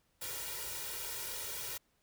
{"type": "noise with comb filter", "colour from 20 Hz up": "white", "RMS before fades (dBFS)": -41, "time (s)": [0.21, 1.78], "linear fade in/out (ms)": 10, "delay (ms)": 2.1, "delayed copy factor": 1, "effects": ["pink hiss -75 dBFS RMS until 2.02 s"]}